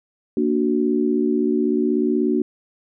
sine chord, Bb augmented, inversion none, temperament equal, 233.1 / 293.7 / 370 Hz, Bb3 / D4 / F#4, 0 / 0 / 0 cents, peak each -21 dBFS, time 0.37-2.42 s, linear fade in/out 2 ms, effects none

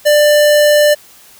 square tone, 593 Hz, D5, 17 cents sharp, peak -7 dBFS, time 0.05-0.95 s, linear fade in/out 20 ms, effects white hiss -42 dBFS RMS until 1.39 s

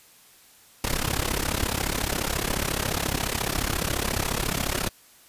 pink noise with amplitude modulation, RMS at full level -23 dBFS, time 0.84-4.89 s, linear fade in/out 2 ms, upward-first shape sine, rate 34.3 Hz, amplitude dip 85%, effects white hiss -54 dBFS RMS until 5.28 s + resampled to 32000 Hz

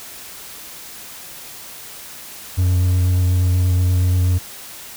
triangle tone with vibrato, 90.4 Hz, F#2, 40 cents flat, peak -11 dBFS, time 2.57-4.39 s, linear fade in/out 20 ms, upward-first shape square, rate 8.3 Hz, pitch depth 11 cents each way, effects white hiss -36 dBFS RMS until 4.96 s

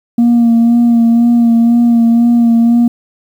sine tone with vibrato, 234.3 Hz, A#3, 9 cents sharp, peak -3 dBFS, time 0.18-2.88 s, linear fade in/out 5 ms, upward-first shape sine, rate 2 Hz, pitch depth 26 cents each way, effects tanh soft clip ceiling -4 dBFS + 7-bit

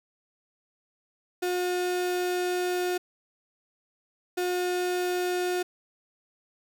35% pulse tone bursts at uneven times, 359.7 Hz, F#4, 49 cents flat, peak -24 dBFS, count 2, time 1.42-2.98 / 4.37-5.63 s, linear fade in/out 10 ms, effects none

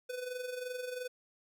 square tone with amplitude modulation, 500 Hz, B4, 21 cents sharp, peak -36 dBFS, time 0.09-1.08 s, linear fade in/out 10 ms, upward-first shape sine, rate 22.9 Hz, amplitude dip 60%, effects none

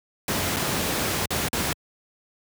pink noise with dropouts, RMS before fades -25 dBFS, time 0.28-1.73 s, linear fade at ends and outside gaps 2 ms, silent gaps 0.563-0.567 / 1.258-1.305 / 1.485-1.53 s, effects high-pass 80 Hz 12 dB/octave

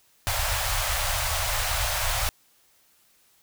pink band-stop noise, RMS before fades -26 dBFS, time 0.27-2.29 s, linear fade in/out 0 ms, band 110 to 580 Hz, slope 48 dB/octave, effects white hiss -62 dBFS RMS until 3.42 s

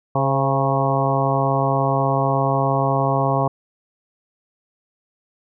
harmonic tone with a mistuned harmonic, 136.6 Hz, C#3, 25 cents flat, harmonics 1 / 2 / 3 / 4 / 5 / 6 / 7 / 8, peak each -21 / -27 / -27 / -25 / -23 / -26 / -26 / -25 dBFS, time 0.15-3.48 s, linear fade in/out 5 ms, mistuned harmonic 4, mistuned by -35 cents, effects none

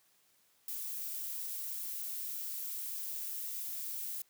violet noise, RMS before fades -40 dBFS, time 0.68-4.22 s, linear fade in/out 2 ms, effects white hiss -70 dBFS RMS until 4.29 s + high-pass 80 Hz 12 dB/octave

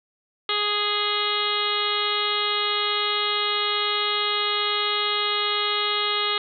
harmonic tone, 415.3 Hz, G#4, in tune, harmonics 1 / 2 / 3 / 4 / 5 / 6 / 7 / 8 / 9 / 10, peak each -31 / -36 / -27 / -36 / -31 / -37 / -31 / -28 / -29 / -33 dBFS, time 0.49-6.38 s, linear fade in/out 2 ms, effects none

